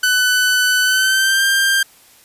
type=tone with pitch glide; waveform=sawtooth; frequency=1499 to 1587.2 Hz; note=F#6 to G6; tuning=+22 to +21 cents; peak=-9 dBFS; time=0.03-1.83 s; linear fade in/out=5 ms; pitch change=+99 cents; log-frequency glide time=0.82-1.44 s; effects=white hiss -48 dBFS RMS until 2.24 s + resampled to 32000 Hz